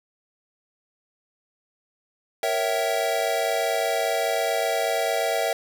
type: chord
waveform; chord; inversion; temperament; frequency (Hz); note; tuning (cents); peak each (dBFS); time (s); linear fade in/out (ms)
square; A# diminished seventh; none; equal with one note detuned; 466.2 / 554.4 / 659.3 / 767.9; A#4 / C#5 / E5 / G5; 0 / 0 / 0 / -36; -30 / -30 / -26 / -29; 2.43-5.53; 2
effects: none